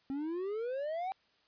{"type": "exponential sweep", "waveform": "triangle", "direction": "up", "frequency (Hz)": [265.9, 784], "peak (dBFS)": -32, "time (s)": [0.1, 1.12], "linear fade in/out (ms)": 0, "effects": ["white hiss -70 dBFS RMS until 1.47 s", "resampled to 11025 Hz"]}